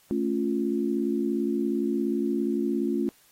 sine chord, A augmented, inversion none, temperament equal, 220 / 277.2 / 349.2 Hz, A3 / C#4 / E#4, 0 / 0 / 0 cents, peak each -28 dBFS, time 0.11-3.09 s, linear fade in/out 0 ms, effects white hiss -60 dBFS RMS until 3.31 s + AAC 48 kbps

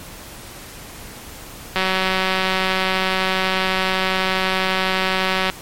click train, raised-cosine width 0.3 ms, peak -3 dBFS, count 704, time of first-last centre 1.76-5.499 s, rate 188 Hz, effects pink hiss -37 dBFS RMS until 5.61 s + MP3 64 kbps

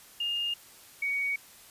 sine tone pair in turn, 2827 / 2244 Hz, F7 / C#7, +20 / +21 cents, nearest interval major third, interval 399 cents, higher first, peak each -28 / -27 dBFS, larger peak second, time 0.2-0.54 / 1.02-1.36 s, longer neither, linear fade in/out 5 ms, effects white hiss -53 dBFS RMS until 1.7 s + resampled to 32000 Hz

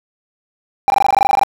triangle tone bursts, 795 Hz, G5, 24 cents sharp, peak -6 dBFS, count 14, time 0.88-1.434 s, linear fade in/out 0 ms, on 21 ms, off 20 ms, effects 8-bit

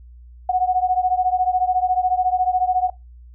sine beating tone pair, 731 / 745 Hz, F#5 / F#5, -21 / +12 cents, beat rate 14 Hz, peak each -18 / -20 dBFS, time 0.49-2.9 s, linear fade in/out 5 ms, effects noise-tail reverb RT60 0.2 s tail -20 dB re dry + added 60 Hz sine -40 dBFS peak until 3.34 s

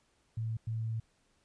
sine tone bursts at uneven times, 112.2 Hz, A2, 34 cents sharp, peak -32 dBFS, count 2, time 0.37-0.57 / 0.67-1 s, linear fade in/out 5 ms, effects pink hiss -72 dBFS RMS until 1.44 s + resampled to 22050 Hz

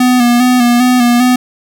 square tone with vibrato, 245.3 Hz, B3, 12 cents flat, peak -7 dBFS, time 0-1.36 s, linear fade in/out 5 ms, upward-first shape square, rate 2.5 Hz, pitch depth 36 cents each way, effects none

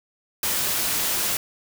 white noise, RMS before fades -24 dBFS, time 0.43-1.37 s, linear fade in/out 2 ms, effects none

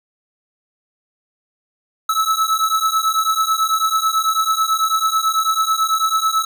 square beating tone pair, 1300 / 1309.1 Hz, E6 / E6, -24 / -12 cents, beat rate 9.1 Hz, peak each -19 dBFS, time 2.09-6.45 s, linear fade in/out 5 ms, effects none

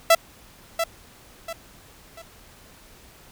sawtooth tone with echo, 665 Hz, E5, 15 cents sharp, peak -8 dBFS, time 0.1-0.15 s, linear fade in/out 5 ms, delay 690 ms, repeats 3, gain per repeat -9 dB, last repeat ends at 2.22 s, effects pink hiss -50 dBFS RMS until 3.31 s

